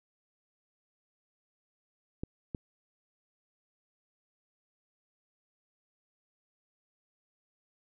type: clicks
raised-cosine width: 3 ms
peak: -22 dBFS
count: 2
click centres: 2.235 / 2.548 s
effects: none